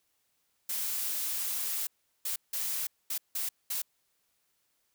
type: noise bursts at uneven times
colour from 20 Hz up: blue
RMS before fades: -33 dBFS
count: 6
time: 0.69-1.87 / 2.25-2.36 / 2.53-2.87 / 3.1-3.18 / 3.35-3.49 / 3.7-3.82 s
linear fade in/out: 5 ms
effects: white hiss -75 dBFS RMS until 4.94 s